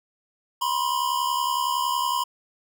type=tone pair together; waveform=square; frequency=976.2 / 1047 Hz; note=B5 / C6; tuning=-20 / +1 cents; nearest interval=minor second; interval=121 cents; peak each=-26 dBFS; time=0.61-2.24 s; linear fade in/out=10 ms; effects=none